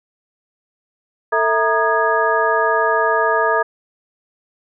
sine tone cluster, 447.2 / 654 / 940 / 1227 / 1663 Hz, A4 / E5 / A#5 / D#6 / G#6, +28 / -14 / +14 / -25 / +2 cents, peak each -20 dBFS, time 1.32-3.63 s, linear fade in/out 10 ms, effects none

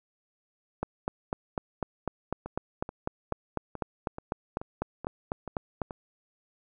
two click trains, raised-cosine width 1 ms, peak -23 / -15 dBFS, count 9 / 21, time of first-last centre 2.46-5.908 / 0.83-5.818 s, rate 2.32 / 4.01 Hz, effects none

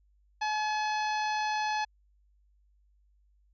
harmonic tone with a mistuned harmonic, 853 Hz, G#5, 46 cents sharp, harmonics 1 / 2 / 3 / 4 / 5 / 6 / 7, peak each -29 / -36 / -39 / -45 / -42 / -48 / -47 dBFS, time 0.41-1.85 s, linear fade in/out 10 ms, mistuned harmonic 6, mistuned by -37 cents, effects added 50 Hz sine -63 dBFS peak until 3.53 s

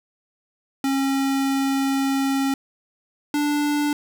square tone pair in turn, 271.9 / 293.4 Hz, C#4 / D4, -33 / -2 cents, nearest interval minor second, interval 131 cents, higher second, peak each -20 dBFS, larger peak neither, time 0.84-2.54 / 3.34-3.93 s, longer first, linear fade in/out 2 ms, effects none

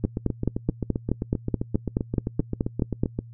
two click trains, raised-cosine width 3 ms, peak -13 / -9 dBFS, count 25 / 15, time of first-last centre 0.04-3.19 / 0.05-3.035 s, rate 7.62 / 4.69 Hz, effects noise-tail reverb RT60 0.1 s tail -24 dB re dry + added 116 Hz sine -41 dBFS peak until 3.33 s

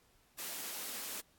white high-pass noise, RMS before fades -42 dBFS, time 0.38-1.21 s, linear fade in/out 10 ms, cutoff 180 Hz, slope 48 dB/octave, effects pink hiss -69 dBFS RMS until 1.38 s + AAC 64 kbps

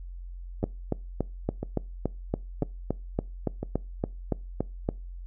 two click trains, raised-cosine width 2 ms, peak -17 / -12 dBFS, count 4 / 16, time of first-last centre 0.63-3.63 / 0.64-4.889 s, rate 1 / 3.53 Hz, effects noise-tail reverb RT60 0.3 s tail -24 dB re dry + added 44 Hz sine -37 dBFS peak until 5.26 s

